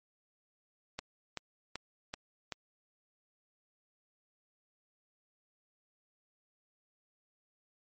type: click train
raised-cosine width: 0.2 ms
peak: -20 dBFS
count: 5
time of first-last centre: 0.99-2.523 s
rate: 2.61 Hz
effects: MP3 32 kbps